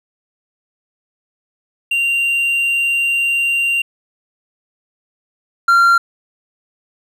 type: tone pair in turn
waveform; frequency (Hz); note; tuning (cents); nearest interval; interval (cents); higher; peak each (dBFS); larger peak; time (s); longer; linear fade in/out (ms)
triangle; 2771 / 1379.9; F7 / F6; -14 / -21; octave; 1207; first; -12 / -6; second; 1.91-3.82 / 5.68-5.98; first; 5
effects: none

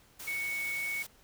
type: tone in noise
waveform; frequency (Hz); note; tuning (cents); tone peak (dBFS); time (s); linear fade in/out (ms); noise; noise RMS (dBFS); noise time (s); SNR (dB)
sine; 2222; C#7; +4; -32; 0.27-1.03; 10; white; -44; 0.19-1.07; +9
effects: pink hiss -62 dBFS RMS until 1.23 s

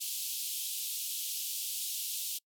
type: band-pass noise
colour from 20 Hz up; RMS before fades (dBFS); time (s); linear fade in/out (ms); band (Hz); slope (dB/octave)
white; -37; 0-2.39; 20; 2800 to 16000; 48
effects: noise-tail reverb RT60 0.1 s tail -26 dB re dry

